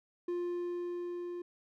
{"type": "tone with level ramp", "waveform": "triangle", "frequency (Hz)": 351, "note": "F4", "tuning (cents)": 9, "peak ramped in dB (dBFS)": [-30, -36], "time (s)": [0.28, 1.42], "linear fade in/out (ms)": 5, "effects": []}